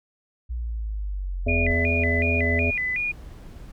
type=exponential sweep; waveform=sine; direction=down; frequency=60.8 to 39.8 Hz; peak=-26 dBFS; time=0.49-1.73 s; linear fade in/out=20 ms
type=harmonic tone; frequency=83.4 Hz; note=E2; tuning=21 cents sharp; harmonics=1 / 3 / 5 / 7 / 8; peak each=-23 / -28 / -30 / -31 / -32 dBFS; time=1.46-2.71 s; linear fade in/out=10 ms
type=tone with vibrato; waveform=sine; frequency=2212 Hz; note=C#7; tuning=4 cents flat; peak=-23 dBFS; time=1.48-3.12 s; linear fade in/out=10 ms; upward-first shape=square; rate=2.7 Hz; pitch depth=170 cents each way
type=noise; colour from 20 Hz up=brown; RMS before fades=-41 dBFS; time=1.7-3.72 s; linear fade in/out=10 ms
effects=none